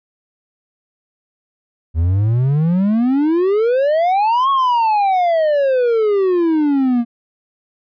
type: exponential two-way sweep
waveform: triangle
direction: up then down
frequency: 77.78 to 1112 to 231.2 Hz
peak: -10 dBFS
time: 1.94-7.05 s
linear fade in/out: 50 ms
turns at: 4.5 s
effects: resampled to 11025 Hz